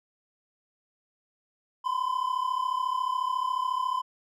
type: tone pair together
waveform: triangle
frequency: 1000.9 / 1035 Hz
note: B5 / C6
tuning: +23 / -19 cents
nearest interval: minor second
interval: 58 cents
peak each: -27 dBFS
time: 1.84-4.02 s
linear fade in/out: 20 ms
effects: none